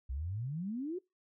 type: exponential sweep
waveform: sine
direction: up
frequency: 60.3 to 382.2 Hz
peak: -35 dBFS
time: 0.09-0.99 s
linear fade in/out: 10 ms
effects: noise-tail reverb RT60 0.2 s tail -23 dB re dry